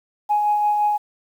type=tone with tremolo; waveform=sine; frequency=835 Hz; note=G#5; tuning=9 cents sharp; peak=-14 dBFS; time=0.29-0.98 s; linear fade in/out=20 ms; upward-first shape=sine; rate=5.8 Hz; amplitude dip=30%; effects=tanh soft clip ceiling -10 dBFS + 8-bit